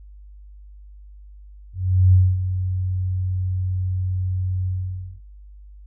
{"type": "tone with ADSR envelope", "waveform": "sine", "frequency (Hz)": 92.5, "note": "F#2", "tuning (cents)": 0, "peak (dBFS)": -9, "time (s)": [1.73, 5.21], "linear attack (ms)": 400, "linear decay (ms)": 240, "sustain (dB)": -11, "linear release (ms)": 540, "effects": ["added 50 Hz sine -40 dBFS peak until 5.86 s"]}